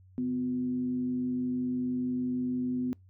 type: tone with frequency modulation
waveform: sine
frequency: 251.2 Hz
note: B3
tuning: 30 cents sharp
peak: -28 dBFS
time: 0.18-2.93 s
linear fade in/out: 0 ms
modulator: 111 Hz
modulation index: 0.28
effects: noise-tail reverb RT60 0.2 s tail -26 dB re dry + added 93 Hz sine -54 dBFS peak until 3.09 s